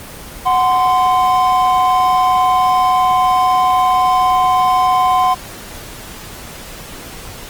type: tone pair together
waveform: triangle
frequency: 740 / 1036.3 Hz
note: F#5 / C6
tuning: 0 / -17 cents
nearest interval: tritone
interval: 583 cents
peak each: -11 dBFS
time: 0.45-5.35 s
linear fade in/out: 20 ms
effects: pink hiss -32 dBFS RMS until 7.49 s + Opus 24 kbps